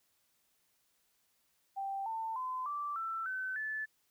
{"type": "tone with pitch steps", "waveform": "sine", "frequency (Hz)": [784, 895.4, 1022.6, 1167.9, 1333.8, 1523.4, 1739.8], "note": ["G5", "A5", "C6", "D6", "E6", "G6", "A6"], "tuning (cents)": [0, 30, -40, -10, 20, -50, -20], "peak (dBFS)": -35, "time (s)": [1.76, 3.86], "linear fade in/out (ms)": 20, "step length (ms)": 300, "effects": ["white hiss -75 dBFS RMS until 4.1 s"]}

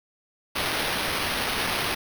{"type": "noise with sample-and-hold", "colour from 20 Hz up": "violet", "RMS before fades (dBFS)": -27, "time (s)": [0.55, 1.95], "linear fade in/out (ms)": 10, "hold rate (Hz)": 7350, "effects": []}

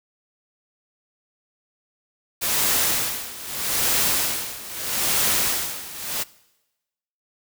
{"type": "noise with tremolo", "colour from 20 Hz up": "white", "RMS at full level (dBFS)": -20, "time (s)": [2.41, 6.24], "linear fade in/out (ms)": 20, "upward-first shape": "sine", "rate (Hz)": 0.79, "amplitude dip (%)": 85, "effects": ["noise-tail reverb RT60 1.0 s tail -21 dB re dry"]}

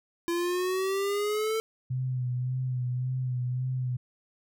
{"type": "exponential sweep", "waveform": "square", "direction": "up", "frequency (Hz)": [339.2, 446.4], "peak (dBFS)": -27, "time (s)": [0.28, 1.6], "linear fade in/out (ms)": 0}
{"type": "tone with vibrato", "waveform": "sine", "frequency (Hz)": 126.6, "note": "B2", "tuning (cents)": 43, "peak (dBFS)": -27, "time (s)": [1.9, 3.97], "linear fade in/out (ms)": 10, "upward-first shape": "sine", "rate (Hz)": 1.8, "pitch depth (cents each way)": 35}
{"effects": []}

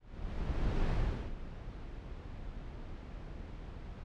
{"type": "noise with ADSR envelope", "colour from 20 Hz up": "brown", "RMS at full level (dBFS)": -30, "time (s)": [0, 4.04], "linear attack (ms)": 900, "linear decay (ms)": 430, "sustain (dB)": -14, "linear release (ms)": 14, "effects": ["low-pass 4000 Hz 12 dB/octave"]}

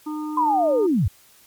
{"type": "harmonic tone", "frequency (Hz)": 304.9, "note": "D#4", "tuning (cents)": -35, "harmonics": [1, 3, 4], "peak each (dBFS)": [-26, -36, -38], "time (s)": [0.06, 0.87], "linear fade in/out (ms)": 10}
{"type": "linear sweep", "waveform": "sine", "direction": "down", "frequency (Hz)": [1032, 70.6], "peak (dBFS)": -16, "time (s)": [0.37, 1.08], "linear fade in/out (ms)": 5}
{"effects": ["white hiss -53 dBFS RMS until 1.46 s", "MP3 96 kbps"]}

